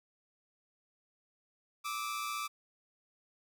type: tone pair together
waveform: sawtooth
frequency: 1174.7 / 1290 Hz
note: D6 / E6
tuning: 0 / -38 cents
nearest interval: major second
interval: 162 cents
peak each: -33 / -38 dBFS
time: 1.84-2.48 s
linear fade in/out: 20 ms
effects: none